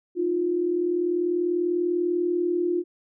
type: tone pair together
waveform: sine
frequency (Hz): 312.1 / 352.3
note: D#4 / F4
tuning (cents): +5 / +15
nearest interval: major second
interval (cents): 210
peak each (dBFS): -29 / -22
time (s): 0.15-2.84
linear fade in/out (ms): 50
effects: none